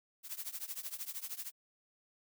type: noise with tremolo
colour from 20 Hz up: blue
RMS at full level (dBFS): -39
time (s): 0.23-1.52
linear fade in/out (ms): 50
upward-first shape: triangle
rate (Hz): 13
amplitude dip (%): 95
effects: none